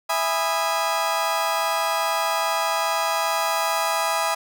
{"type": "chord", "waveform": "35% pulse", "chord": "E major seventh", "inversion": "none", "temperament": "just", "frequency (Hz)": [659.3, 824.1, 988.9, 1236.1], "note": ["E5", "G#5", "B5", "D#6"], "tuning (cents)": [0, -14, 2, -12], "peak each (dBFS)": -25, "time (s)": [0.09, 4.35], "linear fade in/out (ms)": 10, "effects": []}